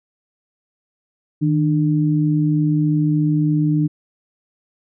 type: tone pair together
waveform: sine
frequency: 155.56 / 298.8 Hz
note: D#3 / D4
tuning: 0 / +30 cents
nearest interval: major seventh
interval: 1130 cents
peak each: -16 / -18 dBFS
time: 1.41-3.88 s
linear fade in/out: 20 ms
effects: none